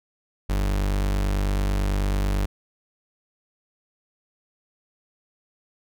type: tone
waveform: 40% pulse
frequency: 49.1 Hz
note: G1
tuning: 4 cents sharp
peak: -20 dBFS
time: 0.49-2.46 s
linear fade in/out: 10 ms
effects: none